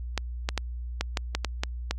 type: clicks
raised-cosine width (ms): 0.2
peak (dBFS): -9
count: 9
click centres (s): 0.177 / 0.489 / 0.577 / 1.01 / 1.172 / 1.35 / 1.447 / 1.635 / 1.91
effects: added 60 Hz sine -32 dBFS peak until 1.98 s + AAC 48 kbps